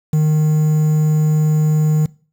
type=tone with quantisation; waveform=triangle; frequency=153.8 Hz; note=D#3; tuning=20 cents flat; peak=-9 dBFS; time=0.13-2.06 s; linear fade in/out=5 ms; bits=6; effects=noise-tail reverb RT60 0.4 s tail -22 dB re dry